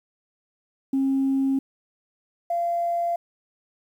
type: tone pair in turn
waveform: sine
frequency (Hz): 270 / 687.9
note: C#4 / F5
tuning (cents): -45 / -26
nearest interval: octave + major third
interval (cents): 1619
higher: second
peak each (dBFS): -18 / -21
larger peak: first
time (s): 0.93-1.59 / 2.5-3.16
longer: neither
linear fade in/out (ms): 5
effects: tanh soft clip ceiling -16 dBFS + 9-bit